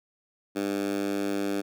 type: tone with high-pass filter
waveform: 10% pulse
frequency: 99.7 Hz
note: G2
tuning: 30 cents sharp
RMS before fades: -29 dBFS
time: 0.55-1.62 s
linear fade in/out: 20 ms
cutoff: 270 Hz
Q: 2.4
effects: none